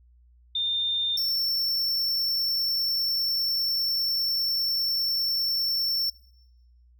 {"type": "tone pair in turn", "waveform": ["sine", "square"], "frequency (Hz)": [3614, 5415], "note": ["A7", "E8"], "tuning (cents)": [46, 46], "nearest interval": "perfect fifth", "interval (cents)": 700, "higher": "second", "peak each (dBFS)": -24, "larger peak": "neither", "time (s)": [[0.55, 1.17], [1.17, 6.1]], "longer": "second", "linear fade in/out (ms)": 5, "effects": ["noise-tail reverb RT60 1.0 s tail -24 dB re dry", "added 60 Hz sine -54 dBFS peak until 6.99 s"]}